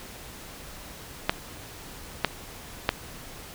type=clicks; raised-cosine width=0.3 ms; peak=-4 dBFS; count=3; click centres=1.295 / 2.247 / 2.891 s; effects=pink hiss -43 dBFS RMS until 3.54 s